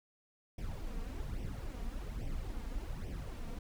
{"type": "noise with flanger", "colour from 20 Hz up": "brown", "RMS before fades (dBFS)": -40, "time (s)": [0.58, 3.59], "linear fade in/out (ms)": 5, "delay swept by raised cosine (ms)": [0.35, 4.35], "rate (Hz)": 1.2, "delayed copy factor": 0.65, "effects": []}